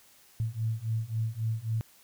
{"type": "beating tone pair", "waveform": "sine", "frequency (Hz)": [110, 113.7], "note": ["A2", "A#2"], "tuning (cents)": [0, -43], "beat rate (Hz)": 3.7, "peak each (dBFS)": [-32, -31], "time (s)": [0.4, 1.81], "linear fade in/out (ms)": 0, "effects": ["white hiss -59 dBFS RMS until 2.03 s"]}